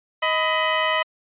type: tone pair together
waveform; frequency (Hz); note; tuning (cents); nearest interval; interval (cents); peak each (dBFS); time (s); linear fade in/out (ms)
15% pulse; 630 / 1000; D#5 / B5; +21 / +21; minor sixth; 800; -15; 0.22-1.03; 10
effects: resampled to 8000 Hz